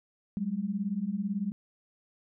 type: beating tone pair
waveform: sine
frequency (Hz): 189.3 / 207.3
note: F#3 / G#3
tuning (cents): +40 / -3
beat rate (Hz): 18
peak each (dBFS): -33 / -31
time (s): 0.37-1.52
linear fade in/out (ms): 0
effects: none